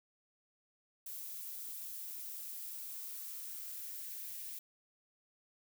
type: noise with high-pass filter sweep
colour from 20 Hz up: violet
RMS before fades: -45 dBFS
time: 1.06-4.59 s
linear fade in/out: 5 ms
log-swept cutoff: 310 to 2100 Hz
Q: 1.7
effects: none